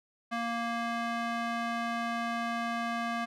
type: tone with band-pass filter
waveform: square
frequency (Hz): 233.1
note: A#3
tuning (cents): 0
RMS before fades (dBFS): -33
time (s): 0.31-3.26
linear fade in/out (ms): 20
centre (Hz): 1300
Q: 0.85
effects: none